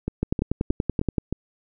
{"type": "two click trains", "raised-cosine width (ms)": 3, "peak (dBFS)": [-9, -12], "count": [11, 5], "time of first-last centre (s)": [[0.23, 1.182], [0.08, 1.326]], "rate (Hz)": [10.5, 3.21], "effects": []}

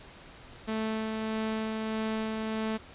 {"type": "tone with tremolo", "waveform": "sawtooth", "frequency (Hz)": 219.5, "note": "A3", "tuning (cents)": -4, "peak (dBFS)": -25, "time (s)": [0.67, 2.78], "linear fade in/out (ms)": 20, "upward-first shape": "sine", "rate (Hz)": 1.6, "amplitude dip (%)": 25, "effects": ["pink hiss -50 dBFS RMS until 2.94 s", "resampled to 8000 Hz"]}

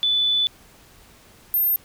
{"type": "tone pair in turn", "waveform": "sine", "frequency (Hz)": [3485, 13190], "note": ["A7", "G#9"], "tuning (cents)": [-17, -13], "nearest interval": "octave + major seventh", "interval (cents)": 2304, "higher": "second", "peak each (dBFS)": -17, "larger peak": "neither", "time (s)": [[0.03, 0.47], [1.54, 1.76]], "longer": "first", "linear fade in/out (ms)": 0, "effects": ["pink hiss -51 dBFS RMS until 1.84 s"]}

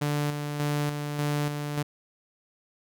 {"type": "tone with tremolo", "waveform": "sawtooth", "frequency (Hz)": 146.83, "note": "D3", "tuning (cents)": 0, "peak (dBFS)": -21, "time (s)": [0.01, 1.83], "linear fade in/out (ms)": 10, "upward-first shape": "square", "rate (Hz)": 1.7, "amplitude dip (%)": 45, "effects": []}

